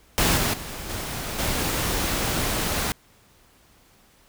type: noise with level steps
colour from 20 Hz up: pink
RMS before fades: -20 / -23 / -35 / -31 / -25 dBFS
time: 0.18-2.92 s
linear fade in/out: 0 ms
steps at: 0.37 / 0.53 / 0.89 / 1.38 s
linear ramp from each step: 10 ms
effects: pink hiss -57 dBFS RMS until 4.28 s